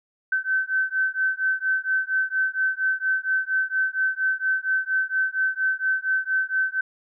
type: beating tone pair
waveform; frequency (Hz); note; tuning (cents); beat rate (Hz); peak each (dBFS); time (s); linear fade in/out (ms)
sine; 1533 / 1537.3; G6 / G6; -39 / -34; 4.3; -24; 0.32-6.81; 5
effects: none